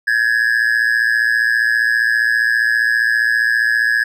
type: tone with amplitude modulation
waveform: triangle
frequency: 1683 Hz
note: G#6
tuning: 23 cents sharp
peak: -7 dBFS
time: 0.07-4.04 s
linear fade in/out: 10 ms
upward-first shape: sine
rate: 115 Hz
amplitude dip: 85%
effects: none